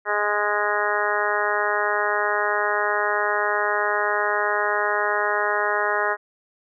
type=harmonic tone; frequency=207.7 Hz; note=G#3; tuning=in tune; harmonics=2 / 3 / 4 / 5 / 6 / 7 / 8 / 9; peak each=-28 / -28 / -28 / -28 / -28 / -28 / -28 / -28 dBFS; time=0.05-6.17 s; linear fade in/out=50 ms; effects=none